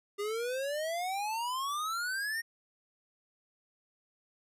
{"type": "exponential sweep", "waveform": "square", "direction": "up", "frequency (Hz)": [400.6, 1874], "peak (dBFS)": -33, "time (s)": [0.18, 2.42], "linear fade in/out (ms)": 20, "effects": ["resampled to 32000 Hz"]}